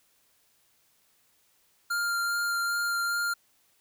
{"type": "tone with vibrato", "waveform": "square", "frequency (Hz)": 1396.9, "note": "F6", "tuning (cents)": 0, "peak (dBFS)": -27, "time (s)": [1.9, 3.34], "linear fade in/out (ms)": 10, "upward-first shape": "sine", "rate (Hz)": 2.5, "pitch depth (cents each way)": 9, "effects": ["white hiss -67 dBFS RMS until 3.8 s"]}